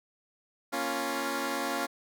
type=chord; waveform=10% pulse; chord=Bb minor; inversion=none; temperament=equal; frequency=233.1 / 277.2 / 349.2 Hz; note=Bb3 / Db4 / F4; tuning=0 / 0 / 0 cents; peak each=-29 / -24 / -27 dBFS; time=0.72-1.87 s; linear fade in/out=20 ms; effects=none